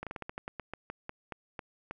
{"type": "slowing click train", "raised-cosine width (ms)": 0.5, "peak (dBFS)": -23, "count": 15, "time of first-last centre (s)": [0.03, 1.91], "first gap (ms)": 37, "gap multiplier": 1.18, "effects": []}